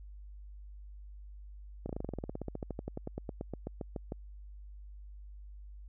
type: slowing click train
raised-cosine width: 2 ms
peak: -24 dBFS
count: 29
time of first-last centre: 1.86-4.121 s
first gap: 33 ms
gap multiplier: 1.06
effects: added 50 Hz sine -46 dBFS peak until 5.88 s